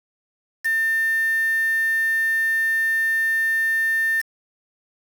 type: tone with quantisation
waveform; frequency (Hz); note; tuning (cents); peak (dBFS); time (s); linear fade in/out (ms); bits
sine; 1800; A6; +39; -18; 0.64-4.22; 20; 5
effects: none